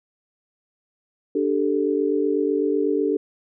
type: chord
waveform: sine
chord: D suspended fourth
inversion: none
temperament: equal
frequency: 293.7 / 392 / 440 Hz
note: D4 / G4 / A4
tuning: 0 / 0 / 0 cents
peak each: -23 dBFS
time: 1.35-3.17 s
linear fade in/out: 5 ms
effects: none